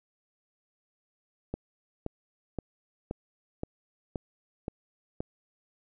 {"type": "click train", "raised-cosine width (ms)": 2, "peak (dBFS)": -19, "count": 8, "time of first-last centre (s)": [1.54, 5.205], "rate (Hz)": 1.91, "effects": []}